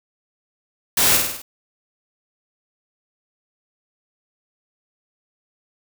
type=noise with echo; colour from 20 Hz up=white; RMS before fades=-17 dBFS; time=0.97-1.17 s; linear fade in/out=5 ms; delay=50 ms; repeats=5; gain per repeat=-4 dB; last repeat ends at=1.42 s; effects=none